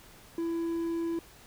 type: tone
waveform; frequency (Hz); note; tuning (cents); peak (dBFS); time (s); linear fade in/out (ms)
triangle; 333.8; E4; +22; -27; 0.38-1.19; 2
effects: pink hiss -54 dBFS RMS until 1.46 s